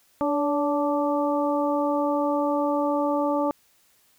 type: harmonic tone with a mistuned harmonic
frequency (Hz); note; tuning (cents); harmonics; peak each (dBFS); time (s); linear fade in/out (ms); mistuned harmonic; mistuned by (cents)
292.2; D4; -9; 1 / 2 / 3 / 4; -25 / -25 / -28 / -31; 0.21-3.51; 0; 2; -34
effects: white hiss -62 dBFS RMS until 4.18 s